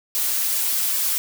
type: noise with flanger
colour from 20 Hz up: blue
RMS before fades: -22 dBFS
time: 0.15-1.18 s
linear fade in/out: 0 ms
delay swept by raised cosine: 1.7 to 7.4 ms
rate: 2.5 Hz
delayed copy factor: +0.9
effects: none